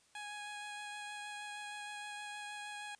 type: tone with vibrato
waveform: 15% pulse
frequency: 830.6 Hz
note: G#5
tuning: in tune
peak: -37 dBFS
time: 0.15-2.95 s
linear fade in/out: 2 ms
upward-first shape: sine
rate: 6.4 Hz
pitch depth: 11 cents each way
effects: white hiss -69 dBFS RMS until 2.99 s + resampled to 22050 Hz